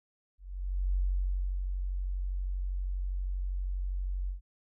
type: tone with ADSR envelope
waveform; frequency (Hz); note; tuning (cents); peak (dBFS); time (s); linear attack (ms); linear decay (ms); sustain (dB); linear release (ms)
sine; 46.25; F#1; 0; -25; 0.38-4.41; 570; 650; -5; 120
effects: none

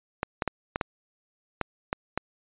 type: clicks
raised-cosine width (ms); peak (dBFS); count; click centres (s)
0.5; -11; 8; 0.231 / 0.422 / 0.477 / 0.759 / 0.812 / 1.613 / 1.929 / 2.176
effects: resampled to 8000 Hz

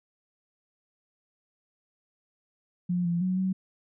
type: tone with pitch steps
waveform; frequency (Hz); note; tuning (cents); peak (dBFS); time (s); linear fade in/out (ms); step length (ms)
sine; 177.6 / 171.8 / 184.7 / 188.1; F3 / F3 / F#3 / F#3; +29 / -28 / -3 / +29; -24; 2.89-3.53; 10; 160
effects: none

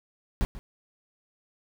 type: noise with echo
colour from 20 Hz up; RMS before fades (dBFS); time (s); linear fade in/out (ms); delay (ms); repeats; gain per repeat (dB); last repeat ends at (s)
brown; -24; 0.41-0.45; 0; 140; 1; -15; 0.59
effects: none

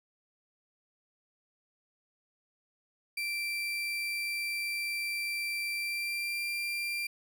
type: tone with pitch glide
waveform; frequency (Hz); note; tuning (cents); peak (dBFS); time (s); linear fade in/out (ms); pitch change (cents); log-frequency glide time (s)
35% pulse; 2349 to 2374; D7 to D7; 0 to +18; -30; 3.17-7.07; 5; +18; 5.75-6.43
effects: none

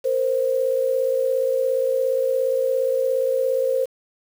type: tone pair together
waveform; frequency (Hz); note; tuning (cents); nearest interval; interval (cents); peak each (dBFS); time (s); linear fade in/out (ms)
sine; 466.8 / 524; A#4 / C5; +2 / +2; major second; 200; -24 / -19; 0.04-3.86; 20
effects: 7-bit

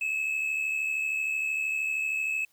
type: tone pair together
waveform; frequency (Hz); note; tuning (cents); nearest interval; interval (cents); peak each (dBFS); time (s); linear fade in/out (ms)
triangle; 2525 / 2598; D#7 / E7; +25 / -26; unison; 49; -32 / -25; 0.01-2.45; 5
effects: tanh soft clip ceiling -21 dBFS + white hiss -67 dBFS RMS until 2.52 s

